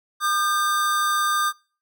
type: tone pair together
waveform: square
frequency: 1209 / 1572 Hz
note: D6 / G6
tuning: +50 / +4 cents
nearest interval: perfect fourth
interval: 454 cents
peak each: -21 / -27 dBFS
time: 0.2-1.53 s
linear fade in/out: 50 ms
effects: noise-tail reverb RT60 0.4 s tail -25 dB re dry